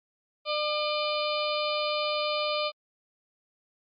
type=harmonic tone; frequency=601 Hz; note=D5; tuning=40 cents sharp; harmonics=1 / 2 / 4 / 5 / 6 / 7 / 8; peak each=-29 / -32 / -35 / -36 / -37 / -37 / -38 dBFS; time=0.45-2.72 s; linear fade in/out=50 ms; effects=MP3 48 kbps